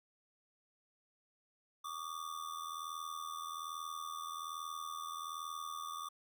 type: ring-modulated tone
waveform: square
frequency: 1174.7 Hz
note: D6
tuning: in tune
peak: -39 dBFS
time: 1.84-6.09 s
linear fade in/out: 10 ms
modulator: 40.6 Hz
effects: none